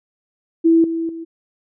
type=tone with level steps; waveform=sine; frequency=329.4 Hz; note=E4; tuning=1 cent flat; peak=-9 / -19 / -27 dBFS; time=0.64-1.25 s; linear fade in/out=20 ms; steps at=0.84 / 1.09 s; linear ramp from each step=2 ms; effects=none